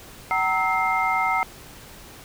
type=tone cluster; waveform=sine; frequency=758 / 927 / 1300 / 2108 Hz; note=F#5 / A#5 / E6 / C7; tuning=+42 / -10 / -24 / +12 cents; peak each=-25 dBFS; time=0.31-1.43 s; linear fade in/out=0 ms; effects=pink hiss -44 dBFS RMS until 2.24 s